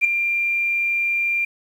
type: tone with ADSR envelope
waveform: sine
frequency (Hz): 2383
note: D7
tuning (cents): +25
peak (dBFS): -9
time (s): 0.01-1.45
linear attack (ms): 37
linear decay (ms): 4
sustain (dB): -9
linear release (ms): 6
effects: tanh soft clip ceiling -6 dBFS + 8-bit